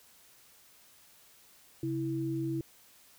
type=tone pair together; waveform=sine; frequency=135.42 / 327.9 Hz; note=C#3 / E4; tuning=-40 / -9 cents; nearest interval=octave + minor third; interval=1531 cents; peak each=-35 / -32 dBFS; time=1.83-2.61 s; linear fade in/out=2 ms; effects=white hiss -60 dBFS RMS until 3.18 s